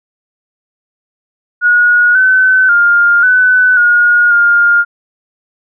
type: tone with pitch steps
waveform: sine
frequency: 1449 / 1519 / 1407 / 1501 / 1436 / 1411 Hz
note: F#6 / F#6 / F6 / F#6 / F6 / F6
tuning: -37 / +45 / +12 / +24 / +48 / +17 cents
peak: -5 dBFS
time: 1.61-4.85 s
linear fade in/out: 50 ms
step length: 540 ms
effects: none